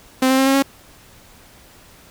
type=tone with pitch steps; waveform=sawtooth; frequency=260 / 263.5 / 267 / 270.6 / 274.2 Hz; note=C4 / C4 / C4 / C#4 / C#4; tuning=-11 / +12 / +35 / -42 / -19 cents; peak=-9 dBFS; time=0.22-0.625 s; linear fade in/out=5 ms; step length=81 ms; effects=pink hiss -47 dBFS RMS until 2.1 s